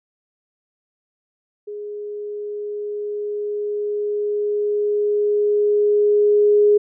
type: tone with level ramp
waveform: sine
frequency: 415.3 Hz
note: G#4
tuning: in tune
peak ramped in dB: -28 to -10 dBFS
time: 1.67-6.78 s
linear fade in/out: 10 ms
effects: none